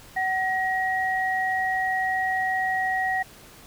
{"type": "tone pair together", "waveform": "sine", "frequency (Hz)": [753, 1897.4], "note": ["F#5", "A#6"], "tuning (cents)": [30, 30], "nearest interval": "octave + major third", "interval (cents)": 1600, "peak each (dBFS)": -25, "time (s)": [0.16, 3.23], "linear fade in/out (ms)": 10, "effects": ["pink hiss -48 dBFS RMS until 3.66 s"]}